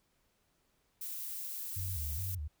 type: noise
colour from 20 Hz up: violet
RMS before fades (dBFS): -41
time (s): 1.01-2.35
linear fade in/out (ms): 5
type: tone with vibrato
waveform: sine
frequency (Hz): 83.3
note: E2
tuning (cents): +19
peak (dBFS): -36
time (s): 1.76-2.48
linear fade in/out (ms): 10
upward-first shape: square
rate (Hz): 2.4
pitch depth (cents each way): 190
effects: pink hiss -75 dBFS RMS until 2.6 s